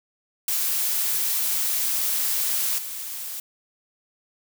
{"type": "noise with level steps", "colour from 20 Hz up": "blue", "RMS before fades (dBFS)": [-24, -33], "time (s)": [0.48, 3.4], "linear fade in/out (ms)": 2, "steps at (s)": 2.78, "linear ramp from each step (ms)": 5, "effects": []}